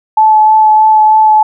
sine tone with vibrato, 865 Hz, A5, 30 cents flat, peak -3 dBFS, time 0.17-1.43 s, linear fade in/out 5 ms, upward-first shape sine, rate 3.2 Hz, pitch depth 12 cents each way, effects none

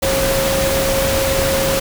sine tone in noise, 541 Hz, C#5, 42 cents flat, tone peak -17 dBFS, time 0.02-1.8 s, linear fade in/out 10 ms, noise pink, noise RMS -19 dBFS, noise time 0.02-1.8 s, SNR -1 dB, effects none

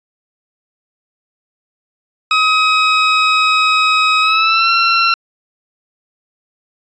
20% pulse tone with pitch glide, 1268 to 1359 Hz, D#6 to F6, +32 to -48 cents, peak -5 dBFS, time 2.31-5.14 s, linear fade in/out 2 ms, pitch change +120 cents, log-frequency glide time 4.21-4.7 s, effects resampled to 16000 Hz

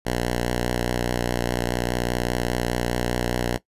5% pulse tone with vibrato, 60.4 Hz, B1, 38 cents flat, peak -11 dBFS, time 0.05-3.58 s, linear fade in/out 20 ms, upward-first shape triangle, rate 4.9 Hz, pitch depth 34 cents each way, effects noise-tail reverb RT60 0.1 s tail -17 dB re dry + resampled to 32000 Hz

